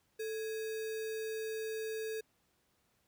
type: tone with sample-and-hold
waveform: sine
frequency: 440 Hz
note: A4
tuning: in tune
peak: -36 dBFS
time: 0.19-2.21 s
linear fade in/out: 10 ms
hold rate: 2100 Hz
effects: pink hiss -75 dBFS RMS until 3.07 s + high-pass 60 Hz 12 dB/octave